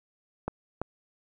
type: clicks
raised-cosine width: 1 ms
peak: -16 dBFS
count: 2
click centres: 0.48 / 0.816 s
effects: none